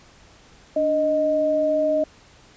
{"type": "tone pair together", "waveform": "sine", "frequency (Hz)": [292.9, 621], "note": ["D4", "D#5"], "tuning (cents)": [-5, -3], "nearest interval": "octave + minor second", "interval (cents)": 1302, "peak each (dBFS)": [-26, -18], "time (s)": [0.76, 2.04], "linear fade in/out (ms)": 5, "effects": ["pink hiss -51 dBFS RMS until 2.56 s", "resampled to 16000 Hz"]}